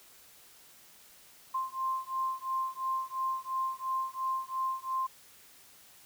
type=beating tone pair; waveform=sine; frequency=1049 / 1051.9 Hz; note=C6 / C6; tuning=+4 / +9 cents; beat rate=2.9 Hz; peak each=-34 / -34 dBFS; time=1.54-5.07 s; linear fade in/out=10 ms; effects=white hiss -57 dBFS RMS until 6.05 s